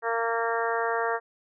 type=harmonic tone; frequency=230 Hz; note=A#3; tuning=23 cents flat; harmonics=2 / 3 / 4 / 5 / 6 / 7 / 8; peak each=-29 / -31 / -32 / -33 / -34 / -34 / -35 dBFS; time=0.02-1.2 s; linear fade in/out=50 ms; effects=none